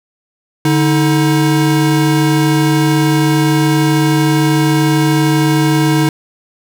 square tone pair together, 146.83 / 316.4 Hz, D3 / D#4, 0 / +29 cents, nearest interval octave + minor second, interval 1329 cents, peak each -13 dBFS, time 0.65-6.09 s, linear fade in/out 2 ms, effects none

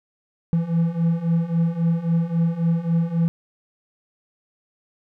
triangle beating tone pair, 164.81 / 168.51 Hz, E3 / E3, 0 / +38 cents, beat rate 3.7 Hz, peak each -21 / -18 dBFS, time 0.53-3.28 s, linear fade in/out 0 ms, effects none

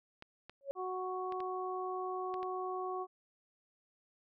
clicks, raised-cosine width 0.3 ms, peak -32 dBFS, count 6, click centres 0.224 / 0.496 / 1.323 / 1.404 / 2.341 / 2.43 s
sine tone with exponential growth, 554 Hz, C#5, 1 cent flat, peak -30 dBFS, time 0.61-0.71 s, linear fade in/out 0 ms, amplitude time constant 21 ms
harmonic tone, 370 Hz, F#4, in tune, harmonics 1 / 2 / 3, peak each -39 / -41 / -41 dBFS, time 0.75-3.07 s, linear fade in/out 50 ms
effects none

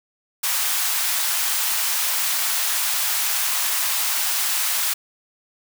white high-pass noise, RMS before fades -22 dBFS, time 0.43-4.94 s, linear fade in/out 10 ms, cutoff 760 Hz, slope 24 dB/octave, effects none

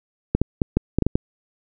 clicks, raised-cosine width 3 ms, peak -4 dBFS, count 8, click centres 0.35 / 0.416 / 0.618 / 0.77 / 0.986 / 1.023 / 1.066 / 1.155 s, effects none

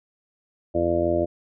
harmonic tone, 85.4 Hz, F2, 38 cents flat, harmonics 1 / 2 / 3 / 4 / 5 / 6 / 7 / 8, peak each -30 / -35 / -31 / -24 / -33 / -32 / -23 / -32 dBFS, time 0.74-1.26 s, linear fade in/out 20 ms, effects none

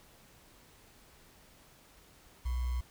sine tone with sample-and-hold, 61.74 Hz, B1, in tune, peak -30 dBFS, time 2.45-2.81 s, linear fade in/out 10 ms, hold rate 1050 Hz, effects pink hiss -60 dBFS RMS until 2.9 s

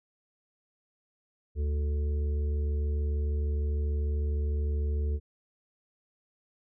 harmonic tone with a mistuned harmonic, 73.42 Hz, D2, in tune, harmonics 1 / 3 / 5 / 6, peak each -26 / -45 / -45 / -43 dBFS, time 1.55-5.2 s, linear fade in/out 50 ms, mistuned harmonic 3, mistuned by -19 cents, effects none

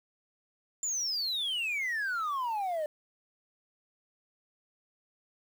sine exponential sweep, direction down, 7240 to 590 Hz, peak -27 dBFS, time 0.83-2.86 s, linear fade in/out 2 ms, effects tanh soft clip ceiling -29 dBFS + 9-bit

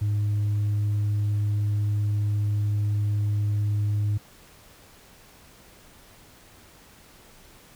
sine tone with tanh clipping, 103.83 Hz, G#2, in tune, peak -22 dBFS, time 0.01-4.18 s, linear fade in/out 10 ms, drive 1 dB, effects pink hiss -52 dBFS RMS until 7.75 s

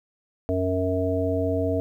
harmonic tone, 92.5 Hz, F#2, in tune, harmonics 1 / 3 / 5 / 7, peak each -27 / -27 / -27 / -27 dBFS, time 0.49-1.8 s, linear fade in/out 0 ms, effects 10-bit

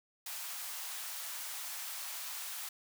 white high-pass noise, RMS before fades -42 dBFS, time 0.26-2.69 s, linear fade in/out 5 ms, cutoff 700 Hz, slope 24 dB/octave, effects none

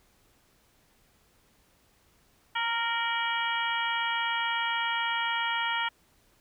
harmonic tone with a mistuned harmonic, 463.6 Hz, A#4, 10 cents flat, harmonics 2 / 3 / 4 / 5 / 6 / 7, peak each -31 / -33 / -34 / -35 / -36 / -36 dBFS, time 2.55-5.89 s, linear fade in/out 10 ms, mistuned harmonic 6, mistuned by +73 cents, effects pink hiss -65 dBFS RMS until 6.4 s

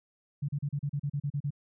sine tone bursts, 143.2 Hz, D3, 43 cents flat, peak -28 dBFS, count 11, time 0.42-1.506 s, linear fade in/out 10 ms, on 66 ms, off 36 ms, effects none

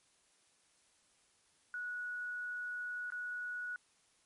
sine tone with dropouts, 1465 Hz, F#6, 18 cents flat, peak -38 dBFS, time 1.74-3.76 s, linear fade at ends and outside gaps 1 ms, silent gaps 3.103-3.121 s, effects white hiss -71 dBFS RMS until 4.25 s + MP3 48 kbps

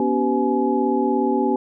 sine tone cluster, 243.5 / 280.4 / 386.1 / 503 / 845 Hz, B3 / C#4 / G4 / B4 / G#5, -24 / +20 / -26 / +32 / +30 cents, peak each -22 / -23 / -22 / -28 / -24 dBFS, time 0-1.56 s, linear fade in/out 2 ms, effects none

